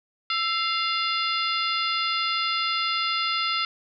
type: harmonic tone with a mistuned harmonic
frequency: 698.5 Hz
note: F5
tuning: in tune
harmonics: 2 / 3 / 4 / 5 / 6 / 7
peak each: -27 / -31 / -30 / -31 / -33 / -32 dBFS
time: 0.3-3.65 s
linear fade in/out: 2 ms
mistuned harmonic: 2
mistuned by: -80 cents
effects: none